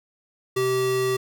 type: tone pair together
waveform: square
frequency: 128.9 / 386.3 Hz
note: C3 / G4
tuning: -26 / -25 cents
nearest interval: octave + perfect fifth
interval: 1901 cents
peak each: -32 / -22 dBFS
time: 0.56-1.17 s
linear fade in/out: 10 ms
effects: none